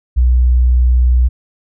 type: tone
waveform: sine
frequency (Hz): 61.74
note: B1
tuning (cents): 0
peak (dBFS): -7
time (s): 0.16-1.29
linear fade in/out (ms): 20
effects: none